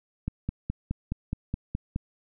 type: click train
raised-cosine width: 5 ms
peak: -16 dBFS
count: 9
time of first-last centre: 0.28-1.961 s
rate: 4.76 Hz
effects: none